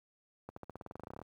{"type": "accelerating click train", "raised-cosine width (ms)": 1, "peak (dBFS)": -30, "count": 17, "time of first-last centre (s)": [0.49, 1.216], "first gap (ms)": 74, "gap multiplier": 0.93, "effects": ["high-pass 60 Hz 12 dB/octave", "11-bit"]}